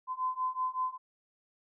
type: beating tone pair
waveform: sine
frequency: 1021 / 1026.3 Hz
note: C6 / C6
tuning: -43 / -34 cents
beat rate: 5.3 Hz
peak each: -34 / -33 dBFS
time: 0.07-0.98 s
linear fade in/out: 50 ms
effects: none